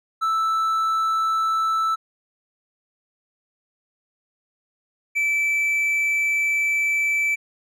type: tone pair in turn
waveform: triangle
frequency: 1318.5 / 2318 Hz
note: E6 / D7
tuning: 0 / -23 cents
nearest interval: minor seventh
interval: 977 cents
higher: second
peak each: -17 dBFS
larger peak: neither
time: 0.21-1.96 / 5.15-7.36 s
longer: second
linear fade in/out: 20 ms
effects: none